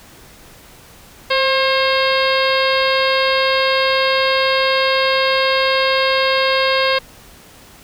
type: harmonic tone with a mistuned harmonic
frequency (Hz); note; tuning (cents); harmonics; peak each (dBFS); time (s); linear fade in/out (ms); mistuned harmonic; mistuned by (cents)
536; C5; +42; 1 / 2 / 3 / 4 / 5 / 6 / 7 / 8 / 9; -17 / -20 / -22 / -23 / -24 / -25 / -25 / -26 / -27; 1.3-6.99; 10; 1; -28
effects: pink hiss -43 dBFS RMS until 7.83 s